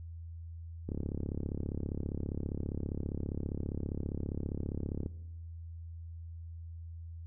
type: click train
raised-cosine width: 3 ms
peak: -23 dBFS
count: 147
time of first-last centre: 0.89-5.061 s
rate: 35 Hz
effects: noise-tail reverb RT60 0.9 s tail -18 dB re dry + added 83 Hz sine -42 dBFS peak until 7.26 s